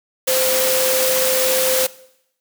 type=tone in noise; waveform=sine; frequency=518 Hz; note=C5; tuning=17 cents flat; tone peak=-18 dBFS; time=0.27-1.87 s; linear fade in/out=10 ms; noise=white; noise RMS=-19 dBFS; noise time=0.27-1.87 s; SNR=-2 dB; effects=noise-tail reverb RT60 0.8 s tail -20 dB re dry + high-pass 200 Hz 12 dB/octave